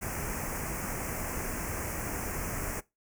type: band-stop noise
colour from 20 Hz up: pink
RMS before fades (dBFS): -35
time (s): 0.01-2.81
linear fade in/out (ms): 20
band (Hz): 2500 to 5700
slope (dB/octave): 48
effects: noise-tail reverb RT60 0.2 s tail -20 dB re dry